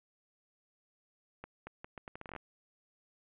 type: accelerating click train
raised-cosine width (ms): 0.5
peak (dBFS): -29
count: 13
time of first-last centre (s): 1.44-2.363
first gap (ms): 230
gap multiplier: 0.76
effects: resampled to 8000 Hz + 11-bit